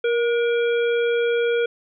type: harmonic tone with a mistuned harmonic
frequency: 470.8 Hz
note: A#4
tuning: 17 cents sharp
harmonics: 1 / 3 / 5 / 7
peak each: -18 / -28 / -32 / -35 dBFS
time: 0.04-1.66 s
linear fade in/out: 5 ms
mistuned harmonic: 3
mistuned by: +35 cents
effects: none